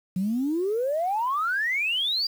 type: exponential sweep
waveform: sine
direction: up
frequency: 177.3 to 4846 Hz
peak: -22 dBFS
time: 0.16-2.27 s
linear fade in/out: 5 ms
effects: tanh soft clip ceiling -18 dBFS + 8-bit